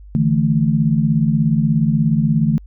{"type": "chord", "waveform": "sine", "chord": "D suspended second", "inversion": "none", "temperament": "equal with one note detuned", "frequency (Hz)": [146.83, 163.49, 220], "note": ["D3", "E3", "A3"], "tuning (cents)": [0, -14, 0], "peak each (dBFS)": -17, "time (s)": [0.15, 2.58], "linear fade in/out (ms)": 0, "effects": ["added 50 Hz sine -36 dBFS peak until 2.66 s"]}